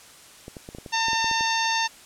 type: clicks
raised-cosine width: 2 ms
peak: -24 dBFS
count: 11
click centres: 0.481 / 0.568 / 0.689 / 0.749 / 0.785 / 0.862 / 1.084 / 1.132 / 1.244 / 1.313 / 1.409 s
type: harmonic tone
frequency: 904 Hz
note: A5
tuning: 47 cents sharp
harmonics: 1 / 2 / 3 / 4 / 5 / 6 / 7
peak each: -25 / -28 / -30 / -31 / -32 / -33 / -33 dBFS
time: 0.92-1.88 s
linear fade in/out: 20 ms
effects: white hiss -48 dBFS RMS until 2.05 s + low-pass 10000 Hz 12 dB/octave